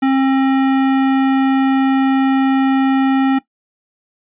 sine tone with hard clipping, 267.7 Hz, C4, 40 cents sharp, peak -13 dBFS, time 0.02-3.39 s, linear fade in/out 10 ms, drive 16 dB, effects noise-tail reverb RT60 0.1 s tail -17 dB re dry + resampled to 8000 Hz

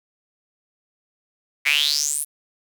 sawtooth tone with high-pass filter sweep, 146.83 Hz, D3, in tune, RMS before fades -21 dBFS, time 1.65-2.25 s, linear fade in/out 20 ms, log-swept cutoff 2100 to 11000 Hz, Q 8.2, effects none

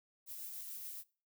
violet noise with tremolo, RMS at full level -45 dBFS, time 0.26-1.04 s, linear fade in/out 50 ms, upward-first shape triangle, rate 7 Hz, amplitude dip 25%, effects noise-tail reverb RT60 0.4 s tail -23 dB re dry

